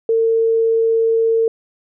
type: tone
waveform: sine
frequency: 452.8 Hz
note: A4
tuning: 50 cents sharp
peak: -12 dBFS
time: 0.09-1.48 s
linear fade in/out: 2 ms
effects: none